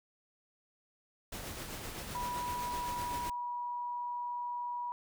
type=noise with tremolo; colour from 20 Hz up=pink; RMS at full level=-41 dBFS; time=1.32-3.3 s; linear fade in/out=5 ms; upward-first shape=triangle; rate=7.8 Hz; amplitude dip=40%
type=tone with pitch glide; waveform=sine; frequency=978 to 968.4 Hz; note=B5 to B5; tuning=-17 to -34 cents; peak=-35 dBFS; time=2.15-4.92 s; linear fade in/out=0 ms; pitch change=-17 cents; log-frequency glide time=2.51-3.47 s
effects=none